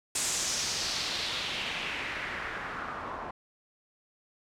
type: noise with low-pass filter sweep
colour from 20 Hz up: white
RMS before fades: -34 dBFS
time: 0.15-3.31 s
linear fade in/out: 5 ms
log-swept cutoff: 8100 to 1000 Hz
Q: 2.2
effects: none

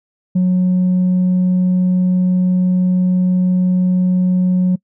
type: tone with tanh clipping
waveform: triangle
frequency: 182.6 Hz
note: F#3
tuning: 23 cents flat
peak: -11 dBFS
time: 0.35-4.76 s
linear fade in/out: 10 ms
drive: 6 dB
effects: noise-tail reverb RT60 0.1 s tail -25 dB re dry

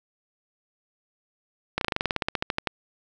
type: slowing click train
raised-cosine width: 0.3 ms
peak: -8 dBFS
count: 17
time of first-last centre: 1.78-2.672 s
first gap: 32 ms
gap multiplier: 1.07
effects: none

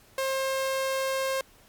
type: tone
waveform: sawtooth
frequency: 533 Hz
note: C5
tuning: 32 cents sharp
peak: -22 dBFS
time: 0.18-1.41 s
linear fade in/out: 2 ms
effects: pink hiss -57 dBFS RMS until 1.68 s + MP3 96 kbps

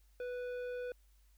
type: tone with tanh clipping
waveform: sine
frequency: 493.9 Hz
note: B4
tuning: in tune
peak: -40 dBFS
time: 0.2-0.92 s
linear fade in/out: 2 ms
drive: 11 dB
effects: added 50 Hz sine -63 dBFS peak until 1.37 s + white hiss -75 dBFS RMS until 1.37 s

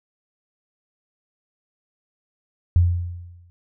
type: tone with exponential decay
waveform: sine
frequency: 87.31 Hz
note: F2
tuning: in tune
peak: -10 dBFS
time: 2.76-3.5 s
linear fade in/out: 0 ms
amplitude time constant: 160 ms
effects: none

